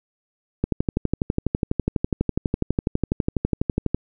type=click train; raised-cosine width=3 ms; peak=-7 dBFS; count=41; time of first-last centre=0.64-3.946 s; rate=12.1 Hz; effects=none